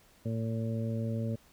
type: harmonic tone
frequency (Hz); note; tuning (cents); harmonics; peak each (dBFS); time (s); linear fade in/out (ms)
113.2; A2; +50; 1 / 2 / 3 / 4 / 5; -32 / -35 / -47 / -43 / -42; 0.25-1.36; 10
effects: pink hiss -62 dBFS RMS until 1.52 s